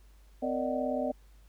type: tone cluster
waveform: sine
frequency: 256.9 / 465.1 / 580 / 618 / 750 Hz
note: C4 / A#4 / D5 / D#5 / F#5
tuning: -32 / -4 / -22 / -12 / +23 cents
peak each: -33 / -39 / -34 / -34 / -38 dBFS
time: 0.42-1.12 s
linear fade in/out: 10 ms
effects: added 50 Hz sine -54 dBFS peak until 1.48 s + pink hiss -67 dBFS RMS until 1.48 s